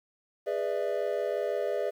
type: chord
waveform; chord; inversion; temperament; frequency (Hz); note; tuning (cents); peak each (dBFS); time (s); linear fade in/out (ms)
triangle; E dominant seventh; first; just; 412 / 494.4 / 593.3 / 659.3; G#4 / B4 / D5 / E5; -14 / +2 / +18 / 0; -31 / -32 / -30 / -33; 0.46-1.91; 20
effects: 10-bit